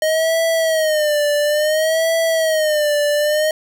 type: tone with vibrato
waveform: square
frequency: 621 Hz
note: D#5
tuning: 3 cents flat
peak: -15 dBFS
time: 0.02-3.51 s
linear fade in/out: 2 ms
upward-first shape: sine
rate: 0.58 Hz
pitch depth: 99 cents each way
effects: none